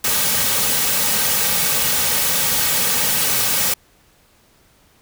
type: noise with comb filter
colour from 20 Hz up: white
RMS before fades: -18 dBFS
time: 0.04-3.74 s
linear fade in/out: 5 ms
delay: 2.9 ms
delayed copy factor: -0.6
effects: pink hiss -55 dBFS RMS until 5.01 s